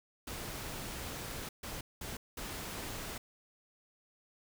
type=noise bursts at uneven times; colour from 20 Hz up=pink; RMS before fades=-42 dBFS; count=4; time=0.27-1.49 / 1.63-1.81 / 2.01-2.17 / 2.37-3.18 s; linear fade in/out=5 ms; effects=none